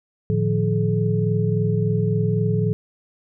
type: tone cluster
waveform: sine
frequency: 112.5 / 151.8 / 175.4 / 427 Hz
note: A2 / D#3 / F3 / G#4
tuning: +39 / -42 / +8 / +48 cents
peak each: -21 / -24 / -23 / -25 dBFS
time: 0.3-2.73 s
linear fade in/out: 0 ms
effects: none